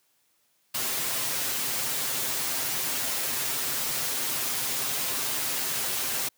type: noise with comb filter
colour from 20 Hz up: white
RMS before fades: -29 dBFS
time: 0.74-6.29 s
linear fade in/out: 10 ms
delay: 7.6 ms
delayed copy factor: +0.6
effects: white hiss -69 dBFS RMS until 6.37 s + high-pass 100 Hz 12 dB/octave